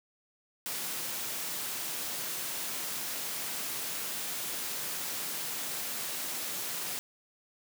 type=high-pass noise; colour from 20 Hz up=white; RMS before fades=-36 dBFS; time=0.66-6.99 s; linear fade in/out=0 ms; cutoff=120 Hz; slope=24 dB/octave; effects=none